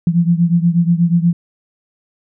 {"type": "beating tone pair", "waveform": "sine", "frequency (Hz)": [168.6, 176.9], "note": ["E3", "F3"], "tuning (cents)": [39, 23], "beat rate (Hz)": 8.3, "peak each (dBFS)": [-12, -15], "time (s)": [0.07, 1.33], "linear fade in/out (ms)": 2, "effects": []}